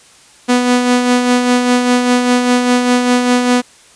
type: tone with tremolo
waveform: sawtooth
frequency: 246.9 Hz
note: B3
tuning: in tune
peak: -4 dBFS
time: 0.48-3.62 s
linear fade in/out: 20 ms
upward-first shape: sine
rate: 5 Hz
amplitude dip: 45%
effects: white hiss -44 dBFS RMS until 3.95 s + resampled to 22050 Hz